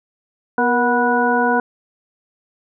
harmonic tone with a mistuned harmonic, 245.1 Hz, B3, 13 cents flat, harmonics 1 / 2 / 3 / 4 / 6, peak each -20 / -20 / -20 / -20 / -20 dBFS, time 0.58-1.6 s, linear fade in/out 2 ms, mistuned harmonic 2, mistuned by -54 cents, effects none

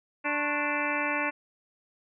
harmonic tone with a mistuned harmonic, 293.7 Hz, D4, in tune, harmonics 1 / 2 / 3 / 4 / 5 / 6 / 7 / 8 / 9, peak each -35 / -35 / -35 / -35 / -35 / -35 / -35 / -35 / -35 dBFS, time 0.24-1.31 s, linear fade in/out 20 ms, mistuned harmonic 4, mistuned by -120 cents, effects none

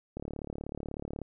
click train, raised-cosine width 2 ms, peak -24 dBFS, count 39, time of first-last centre 0.17-1.217 s, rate 36.3 Hz, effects none

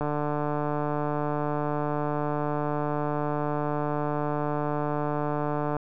click train, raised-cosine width 1 ms, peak -15 dBFS, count 853, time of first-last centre 0.01-5.767 s, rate 148 Hz, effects none

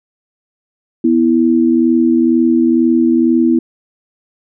sine tone pair together, 246.9 / 329 Hz, B3 / E4, 0 / -3 cents, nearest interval perfect fourth, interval 497 cents, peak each -11 dBFS, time 1.04-3.59 s, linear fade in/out 5 ms, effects none

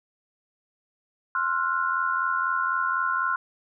sine tone cluster, 1054 / 1365 / 1449 Hz, C6 / F6 / F#6, +12 / -40 / -37 cents, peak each -27 dBFS, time 1.35-3.36 s, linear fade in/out 2 ms, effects none

